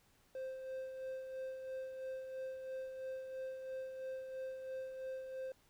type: tone with tremolo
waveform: triangle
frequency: 523.3 Hz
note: C5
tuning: in tune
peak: -38 dBFS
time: 0.35-5.52 s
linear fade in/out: 2 ms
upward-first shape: sine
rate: 3 Hz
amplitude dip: 45%
effects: pink hiss -71 dBFS RMS until 5.69 s